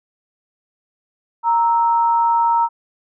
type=tone pair together; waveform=sine; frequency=930.7 / 1312 Hz; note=A#5 / E6; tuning=-3 / -9 cents; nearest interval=tritone; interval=594 cents; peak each=-13 / -23 dBFS; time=1.43-2.69 s; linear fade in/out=50 ms; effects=none